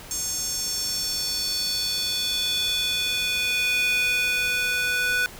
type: tone with high-pass filter sweep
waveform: square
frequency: 493.9 Hz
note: B4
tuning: in tune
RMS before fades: -25 dBFS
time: 0.11-5.26 s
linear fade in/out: 0 ms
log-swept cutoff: 6700 to 1700 Hz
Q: 3.9
effects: pink hiss -42 dBFS RMS until 5.39 s